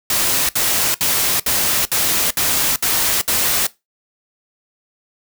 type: noise bursts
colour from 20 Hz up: white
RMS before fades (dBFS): -17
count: 8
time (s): 0.1-3.668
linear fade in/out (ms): 2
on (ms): 390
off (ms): 64
effects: noise-tail reverb RT60 0.2 s tail -19 dB re dry